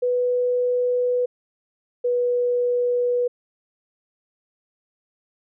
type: tone pair in turn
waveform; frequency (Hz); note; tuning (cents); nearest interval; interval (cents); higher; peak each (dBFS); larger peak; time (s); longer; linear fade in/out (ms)
sine; 493.9 / 488.8; B4 / B4; 0 / -18; unison; 18; first; -18; neither; 0.02-1.26 / 2.04-3.28; neither; 10
effects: none